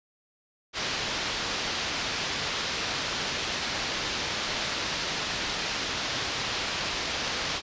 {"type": "low-pass noise", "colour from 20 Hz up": "white", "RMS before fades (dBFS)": -31, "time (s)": [0.73, 7.62], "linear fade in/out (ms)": 50, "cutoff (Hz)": 5200, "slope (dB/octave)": 24, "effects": ["resampled to 16000 Hz"]}